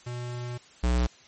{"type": "tone pair in turn", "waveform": "square", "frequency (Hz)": [121.9, 60.78], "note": ["B2", "B1"], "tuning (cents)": [-22, -27], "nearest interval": "octave", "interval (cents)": 1205, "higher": "first", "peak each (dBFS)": [-33, -22], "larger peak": "second", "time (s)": [[0.06, 0.58], [0.83, 1.07]], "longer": "first", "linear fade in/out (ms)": 10, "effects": ["white hiss -54 dBFS RMS until 1.27 s", "MP3 32 kbps"]}